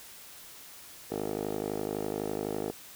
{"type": "tone with band-pass filter", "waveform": "10% pulse", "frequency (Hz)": 51.91, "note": "G#1", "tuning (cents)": 0, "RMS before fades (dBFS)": -34, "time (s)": [1.1, 2.72], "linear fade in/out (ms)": 20, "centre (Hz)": 480, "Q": 6.7, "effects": ["white hiss -49 dBFS RMS until 2.95 s"]}